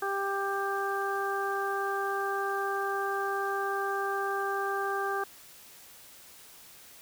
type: harmonic tone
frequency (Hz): 394.8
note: G4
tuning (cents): +12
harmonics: 1 / 2 / 3 / 4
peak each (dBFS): -33 / -34 / -34 / -35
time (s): 0.02-5.24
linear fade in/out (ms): 5
effects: white hiss -52 dBFS RMS until 7.01 s